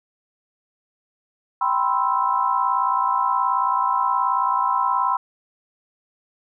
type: chord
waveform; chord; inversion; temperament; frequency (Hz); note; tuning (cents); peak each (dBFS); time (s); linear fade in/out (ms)
sine; C major seventh; second; equal; 784 / 987.8 / 1046.5 / 1318.5; G5 / B5 / C6 / E6; 0 / 0 / 0 / 0; -27 / -21 / -22 / -26; 1.61-5.17; 5
effects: none